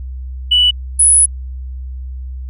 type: tone pair in turn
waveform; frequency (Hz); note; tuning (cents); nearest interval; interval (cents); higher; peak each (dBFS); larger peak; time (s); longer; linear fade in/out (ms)
sine; 2960 / 10148; F#7 / D#9; 0 / +33; octave + major sixth; 2133; second; -7 / -5; second; 0.51-0.71 / 0.99-1.26; second; 10
effects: tanh soft clip ceiling -1 dBFS + added 64 Hz sine -23 dBFS peak until 2.49 s